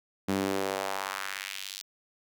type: tone with high-pass filter sweep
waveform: sawtooth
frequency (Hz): 97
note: G2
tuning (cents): -18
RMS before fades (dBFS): -33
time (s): 0.28-1.82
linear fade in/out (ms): 10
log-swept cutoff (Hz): 210 to 4500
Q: 1.6
effects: none